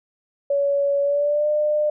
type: tone with pitch glide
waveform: sine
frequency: 564 to 601 Hz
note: C#5 to D5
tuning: +30 to +40 cents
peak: -17 dBFS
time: 0.5-1.9 s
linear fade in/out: 5 ms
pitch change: +110 cents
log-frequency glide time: 1.02-1.48 s
effects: none